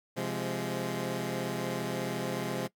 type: chord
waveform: 15% pulse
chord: F minor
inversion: second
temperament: equal with one note detuned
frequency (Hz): 130.81 / 173.31 / 207.7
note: C3 / F3 / Ab3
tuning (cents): 0 / -13 / 0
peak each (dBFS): -30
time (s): 0.16-2.68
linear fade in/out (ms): 20
effects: noise-tail reverb RT60 0.1 s tail -20 dB re dry